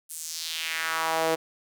sawtooth tone with high-pass filter sweep, 162 Hz, E3, 30 cents flat, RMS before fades -29 dBFS, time 0.09-1.36 s, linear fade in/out 20 ms, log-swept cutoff 9800 to 460 Hz, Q 2.1, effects none

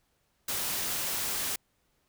white noise, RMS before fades -32 dBFS, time 0.48-1.56 s, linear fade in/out 5 ms, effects pink hiss -73 dBFS RMS until 2.08 s

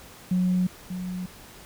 sine tone with echo, 182.3 Hz, F#3, 25 cents flat, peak -19 dBFS, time 0.31-0.67 s, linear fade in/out 5 ms, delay 590 ms, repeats 1, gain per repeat -10 dB, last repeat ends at 1.26 s, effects tanh soft clip ceiling -15 dBFS + pink hiss -47 dBFS RMS until 1.65 s

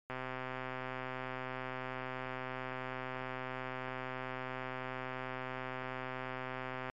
click train, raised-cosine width 0.5 ms, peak -25 dBFS, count 878, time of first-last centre 0.1-6.898 s, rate 129 Hz, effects MP3 64 kbps

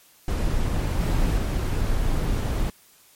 brown noise with level steps, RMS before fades -23 / -21 / -23 dBFS, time 0.28-2.7 s, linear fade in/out 2 ms, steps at 0.99 / 1.37 s, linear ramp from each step 20 ms, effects white hiss -55 dBFS RMS until 3.15 s + MP3 64 kbps

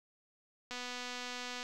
click train, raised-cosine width 0.2 ms, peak -25 dBFS, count 228, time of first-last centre 0.71-1.629 s, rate 247 Hz, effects none

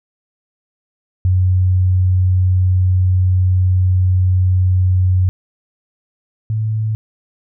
sine tone pair in turn, 92.1 / 109.11 Hz, F#2 / A2, -7 / -14 cents, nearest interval minor third, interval 293 cents, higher second, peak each -10 / -15 dBFS, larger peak first, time 1.25-5.29 / 6.5-6.95 s, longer first, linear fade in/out 0 ms, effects none

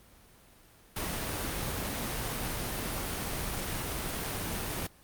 pink noise, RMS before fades -34 dBFS, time 0.96-4.87 s, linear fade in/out 5 ms, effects pink hiss -58 dBFS RMS until 5.03 s + Opus 32 kbps

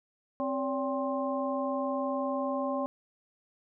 harmonic tone with a mistuned harmonic, 263.8 Hz, C4, 14 cents sharp, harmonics 1 / 2 / 3 / 4, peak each -33 / -32 / -38 / -36 dBFS, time 0.4-2.86 s, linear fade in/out 0 ms, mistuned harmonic 2, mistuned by +130 cents, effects none

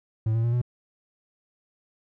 triangle tone with pitch steps, 110.4 / 114.16 / 118.05 / 122.07 Hz, A2 / A#2 / A#2 / B2, +6 / -36 / +22 / -20 cents, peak -19 dBFS, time 0.26-0.616 s, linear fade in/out 5 ms, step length 89 ms, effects none

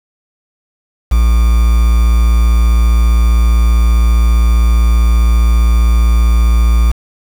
triangle tone with quantisation, 57.6 Hz, A#1, 20 cents flat, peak -4 dBFS, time 1.11-6.92 s, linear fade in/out 10 ms, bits 4, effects none

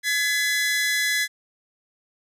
sawtooth tone pair together, 1695 / 2017 Hz, G#6 / B6, +35 / +36 cents, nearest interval minor third, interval 301 cents, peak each -20 dBFS, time 0.03-1.28 s, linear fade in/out 50 ms, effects resampled to 32000 Hz

